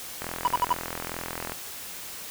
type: click train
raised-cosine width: 0.5 ms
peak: -17 dBFS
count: 56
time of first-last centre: 0.22-1.52 s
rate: 42.3 Hz
type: tone bursts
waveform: triangle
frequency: 981 Hz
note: B5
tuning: 12 cents flat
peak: -17 dBFS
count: 4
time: 0.45-0.728 s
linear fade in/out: 0 ms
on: 23 ms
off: 62 ms
effects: white hiss -39 dBFS RMS until 2.3 s